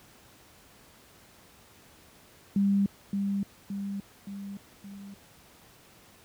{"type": "tone with echo", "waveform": "sine", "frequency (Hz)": 198.9, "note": "G3", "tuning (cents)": 25, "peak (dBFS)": -21, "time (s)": [2.56, 2.86], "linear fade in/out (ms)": 2, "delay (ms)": 570, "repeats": 4, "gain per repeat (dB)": -5, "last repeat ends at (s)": 5.14, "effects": ["pink hiss -56 dBFS RMS until 6.24 s", "high-pass 60 Hz 12 dB/octave"]}